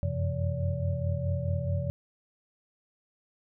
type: tone cluster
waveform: sine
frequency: 89.5 / 94.2 / 130.7 / 169.2 / 572 Hz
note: F2 / F#2 / C3 / E3 / D5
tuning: +43 / +32 / -1 / +45 / -46 cents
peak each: -31 / -33 / -32 / -37 / -37 dBFS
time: 0.03-1.9 s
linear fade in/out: 0 ms
effects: none